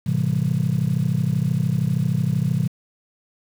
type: chord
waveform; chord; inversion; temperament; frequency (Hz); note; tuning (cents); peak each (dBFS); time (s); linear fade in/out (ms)
sine; A minor seventh; none; just; 110 / 132 / 165 / 198; A2 / C3 / E3 / G3; 0 / +16 / +2 / +18; -26 / -21 / -21 / -26; 0.06-2.68; 10
effects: tanh soft clip ceiling -11 dBFS + 7-bit